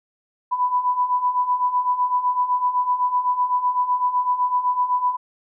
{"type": "beating tone pair", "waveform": "sine", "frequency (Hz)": [987.8, 995.7], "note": ["B5", "B5"], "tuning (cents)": [0, 14], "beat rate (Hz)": 7.9, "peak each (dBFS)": [-24, -19], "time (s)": [0.51, 5.17], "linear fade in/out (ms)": 20, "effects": []}